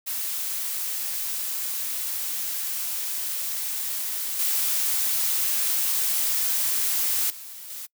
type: noise with level steps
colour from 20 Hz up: blue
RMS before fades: -29 / -24 / -40 / -36 dBFS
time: 0.06-7.87 s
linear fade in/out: 20 ms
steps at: 4.39 / 7.3 / 7.7 s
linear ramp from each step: 2 ms
effects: noise-tail reverb RT60 0.1 s tail -26 dB re dry